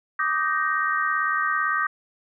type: chord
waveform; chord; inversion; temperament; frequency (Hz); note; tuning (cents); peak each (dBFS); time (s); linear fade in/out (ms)
sine; Eb major seventh; third; just; 1166.7 / 1244.5 / 1555.6 / 1866.8; D6 / Eb6 / G6 / Bb6; -12 / 0 / -14 / +2; -27 / -26 / -26 / -27; 0.19-1.87; 5
effects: none